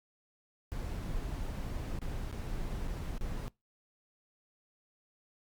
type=noise with dropouts; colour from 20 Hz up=brown; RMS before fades=-37 dBFS; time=0.72-3.48 s; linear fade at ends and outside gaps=0 ms; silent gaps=1.989-2.017 / 2.313-2.327 / 2.876-2.881 / 3.179-3.211 s; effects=noise-tail reverb RT60 0.2 s tail -23 dB re dry + Opus 48 kbps